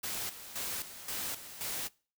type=noise with tremolo; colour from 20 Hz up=white; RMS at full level=-37 dBFS; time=0.03-1.89 s; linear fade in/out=10 ms; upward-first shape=square; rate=1.9 Hz; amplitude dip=70%; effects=noise-tail reverb RT60 0.4 s tail -24 dB re dry